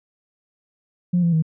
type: tone with pitch steps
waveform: sine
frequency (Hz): 176.9 / 169.8 / 159.7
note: F3 / F3 / D#3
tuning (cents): +23 / -48 / +45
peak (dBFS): -14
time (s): 1.13-1.424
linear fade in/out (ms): 10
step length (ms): 98
effects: tanh soft clip ceiling -11 dBFS